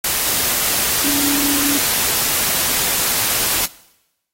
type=tone in noise; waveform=sine; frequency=284.8 Hz; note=C#4; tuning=47 cents sharp; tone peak=-20 dBFS; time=1.04-1.78 s; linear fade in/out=5 ms; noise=white; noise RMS=-18 dBFS; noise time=0.04-3.66 s; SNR=-5 dB; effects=noise-tail reverb RT60 0.9 s tail -20 dB re dry + AAC 48 kbps